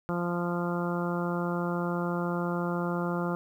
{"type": "harmonic tone", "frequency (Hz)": 174, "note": "F3", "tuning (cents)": -6, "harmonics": [1, 2, 3, 4, 5, 6, 7, 8], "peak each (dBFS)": [-30, -34, -36, -40, -40, -41, -39, -40], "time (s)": [0.09, 3.35], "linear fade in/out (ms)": 0, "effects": ["10-bit"]}